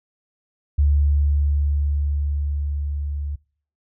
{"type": "tone with level ramp", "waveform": "sine", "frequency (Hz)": 72.3, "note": "D2", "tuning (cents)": -27, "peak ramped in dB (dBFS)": [-13, -24], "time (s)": [0.78, 3.36], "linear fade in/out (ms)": 10, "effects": ["noise-tail reverb RT60 0.5 s tail -26 dB re dry"]}